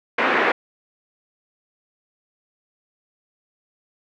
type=band-pass noise; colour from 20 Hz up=white; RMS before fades=-19 dBFS; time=0.18-0.52 s; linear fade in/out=5 ms; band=250 to 2100 Hz; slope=24 dB/octave; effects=none